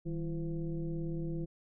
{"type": "tone with frequency modulation", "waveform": "sine", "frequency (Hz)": 159.1, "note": "D#3", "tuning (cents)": 39, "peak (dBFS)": -33, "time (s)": [0.05, 1.46], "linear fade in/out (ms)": 20, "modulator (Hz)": 178, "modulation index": 1.1, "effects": []}